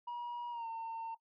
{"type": "tone with pitch glide", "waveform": "sine", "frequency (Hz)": [959, 907.8], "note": ["A#5", "A#5"], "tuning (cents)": [49, -46], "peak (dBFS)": -36, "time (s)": [0.07, 1.15], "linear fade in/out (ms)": 10, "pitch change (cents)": -95, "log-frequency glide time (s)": [0.51, 0.67], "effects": ["noise-tail reverb RT60 0.1 s tail -18 dB re dry", "tanh soft clip ceiling -38 dBFS"]}